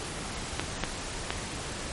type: clicks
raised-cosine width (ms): 0.3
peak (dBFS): -11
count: 3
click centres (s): 0.596 / 0.837 / 1.305
effects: pink hiss -36 dBFS RMS until 1.92 s + MP3 48 kbps